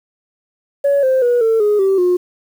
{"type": "tone with pitch steps", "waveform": "sine", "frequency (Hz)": [563, 522.3, 484.5, 449.4, 416.9, 386.8, 358.8], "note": ["C#5", "C5", "B4", "A4", "G#4", "G4", "F4"], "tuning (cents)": [27, -3, -33, 37, 7, -23, 47], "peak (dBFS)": -9, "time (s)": [0.84, 2.17], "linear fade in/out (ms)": 10, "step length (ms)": 190, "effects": ["tanh soft clip ceiling -8 dBFS", "7-bit"]}